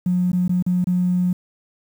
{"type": "tone with dropouts", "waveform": "triangle", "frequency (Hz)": 179.9, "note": "F#3", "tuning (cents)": -48, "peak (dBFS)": -12, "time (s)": [0.06, 1.33], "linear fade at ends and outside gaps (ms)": 5, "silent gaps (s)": [[0.318, 0.33], [0.48, 0.493], [0.625, 0.664], [0.843, 0.87]], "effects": ["tanh soft clip ceiling -14 dBFS", "8-bit"]}